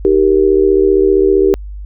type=tone with amplitude modulation; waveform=sine; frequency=390.5 Hz; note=G4; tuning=7 cents flat; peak=-3 dBFS; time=0.05-1.54 s; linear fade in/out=0 ms; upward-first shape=sine; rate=75.3 Hz; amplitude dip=90%; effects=added 50 Hz sine -24 dBFS peak until 1.85 s